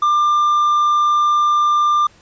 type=tone; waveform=triangle; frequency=1193 Hz; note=D6; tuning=27 cents sharp; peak=-10 dBFS; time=0.02-2.07 s; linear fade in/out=5 ms; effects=pink hiss -50 dBFS RMS until 2.21 s + resampled to 16000 Hz